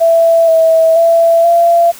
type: tone with pitch steps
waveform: sine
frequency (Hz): 664 / 650 / 668 / 682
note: E5 / E5 / E5 / F5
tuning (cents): +12 / -24 / +23 / -41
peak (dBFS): -5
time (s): 0-1.92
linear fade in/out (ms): 20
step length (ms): 480
effects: white hiss -34 dBFS RMS until 1.99 s